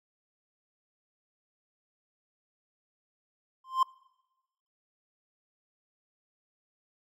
triangle tone with exponential growth, 1046.5 Hz, C6, in tune, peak -16 dBFS, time 3.64-3.83 s, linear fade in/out 5 ms, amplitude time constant 40 ms, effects noise-tail reverb RT60 1.0 s tail -24 dB re dry

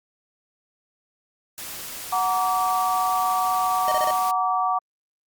white noise, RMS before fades -35 dBFS, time 1.58-4.31 s, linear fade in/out 0 ms
sine chord, Gb augmented, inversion none, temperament equal with one note detuned, 740 / 932.3 / 1155.8 Hz, Gb5 / Bb5 / D6, 0 / 0 / -28 cents, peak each -23 / -28 / -23 dBFS, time 2.12-4.79 s, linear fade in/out 10 ms
square tone bursts, 618 Hz, D#5, 12 cents flat, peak -24 dBFS, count 4, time 3.88-4.107 s, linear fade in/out 0 ms, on 35 ms, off 29 ms
effects Opus 48 kbps

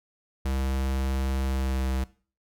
square tone with pitch glide, 66.4 to 65.41 Hz, C2 to C2, +26 to 0 cents, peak -26 dBFS, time 0.45-2.04 s, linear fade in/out 5 ms, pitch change -26 cents, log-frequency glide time 1.45-1.91 s, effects noise-tail reverb RT60 0.4 s tail -19 dB re dry

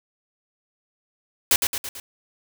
white noise with echo, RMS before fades -17 dBFS, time 1.51-1.56 s, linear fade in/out 2 ms, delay 110 ms, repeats 4, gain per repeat -5 dB, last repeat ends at 2 s, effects none

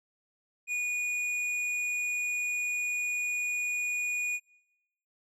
triangle tone with hard clipping, 2456 Hz, D#7, 23 cents flat, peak -30 dBFS, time 0.67-4.4 s, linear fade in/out 50 ms, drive 11 dB, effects noise-tail reverb RT60 0.9 s tail -23 dB re dry + low-pass 12000 Hz 12 dB/octave

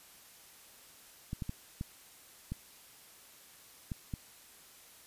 clicks, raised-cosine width 5 ms, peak -24 dBFS, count 7, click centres 1.331 / 1.422 / 1.494 / 1.811 / 2.52 / 3.918 / 4.138 s, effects white hiss -57 dBFS RMS until 5.06 s + resampled to 32000 Hz

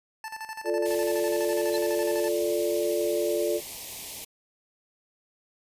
25% pulse tone with tremolo, 880 Hz, A5, in tune, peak -30 dBFS, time 0.24-2.29 s, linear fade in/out 2 ms, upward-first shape square, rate 12 Hz, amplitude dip 70%
sine chord, D minor, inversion first, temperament equal, 349.2 / 440 / 587.3 Hz, F4 / A4 / D5, 0 / 0 / 0 cents, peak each -28 dBFS, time 0.64-3.61 s, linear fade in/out 50 ms
white band-stop noise, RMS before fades -38 dBFS, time 0.85-4.25 s, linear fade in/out 10 ms, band 1000 to 2000 Hz, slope 48 dB/octave
sine tone with exponential growth, 4092 Hz, C8, 39 cents flat, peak -29 dBFS, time 1.68-1.76 s, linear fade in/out 0 ms, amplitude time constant 17 ms
effects resampled to 32000 Hz

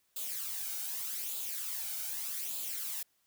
blue noise with flanger, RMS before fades -38 dBFS, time 0.16-3.03 s, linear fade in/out 5 ms, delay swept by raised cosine 0.26 to 1.36 ms, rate 0.83 Hz, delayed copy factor +0.6, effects white hiss -74 dBFS RMS until 3.26 s

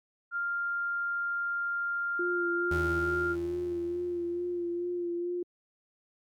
sine tone, 1396.9 Hz, F6, in tune, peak -29 dBFS, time 0.31-3.36 s, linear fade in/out 50 ms
sine tone with vibrato, 349.2 Hz, F4, in tune, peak -30 dBFS, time 2.19-5.43 s, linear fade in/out 5 ms, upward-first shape sine, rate 2.3 Hz, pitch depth 24 cents each way
35% pulse tone with exponential decay, 82.41 Hz, E2, in tune, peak -29 dBFS, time 2.71-5.2 s, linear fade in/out 5 ms, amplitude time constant 540 ms
effects Opus 48 kbps

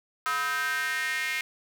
square tone with high-pass filter sweep, 142.1 Hz, C#3, 43 cents sharp, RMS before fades -29 dBFS, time 0.26-1.41 s, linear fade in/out 0 ms, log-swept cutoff 1300 to 2100 Hz, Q 5, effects none

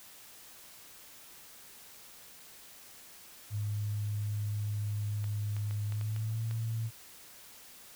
sine tone with pitch glide, 104.4 to 112.54 Hz, G#2 to A2, +10 to +40 cents, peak -31 dBFS, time 3.5-6.91 s, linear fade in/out 50 ms, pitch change +130 cents, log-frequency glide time 5.86-6.43 s
clicks, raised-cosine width 0.3 ms, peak -31 dBFS, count 7, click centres 5.242 / 5.566 / 5.71 / 5.923 / 6.012 / 6.163 / 6.511 s
effects white hiss -53 dBFS RMS until 7.95 s

